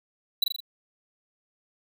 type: tone with echo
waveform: square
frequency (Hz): 3951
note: B7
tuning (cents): 0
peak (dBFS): -19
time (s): 0.42-0.44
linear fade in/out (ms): 5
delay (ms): 41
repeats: 4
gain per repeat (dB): -4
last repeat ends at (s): 0.604
effects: none